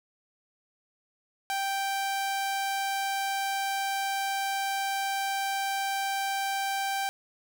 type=tone; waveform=sawtooth; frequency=784 Hz; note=G5; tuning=in tune; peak=-24 dBFS; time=1.5-7.09 s; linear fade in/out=0 ms; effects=none